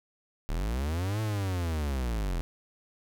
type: linear two-way sweep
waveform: 45% pulse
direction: up then down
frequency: 34.52 to 110.7 to 39.93 Hz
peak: -28 dBFS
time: 0.49-2.41 s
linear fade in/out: 0 ms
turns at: 1.21 s
effects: none